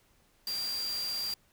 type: tone in noise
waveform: sine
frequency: 4741 Hz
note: D8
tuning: 16 cents sharp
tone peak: -32 dBFS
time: 0.47-1.34 s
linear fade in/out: 2 ms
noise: white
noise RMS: -42 dBFS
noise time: 0.47-1.34 s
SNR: +7 dB
effects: pink hiss -67 dBFS RMS until 1.52 s